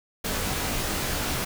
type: noise with comb filter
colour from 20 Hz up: pink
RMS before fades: -28 dBFS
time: 0.24-1.45 s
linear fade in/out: 10 ms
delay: 19 ms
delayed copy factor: -0.95
effects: none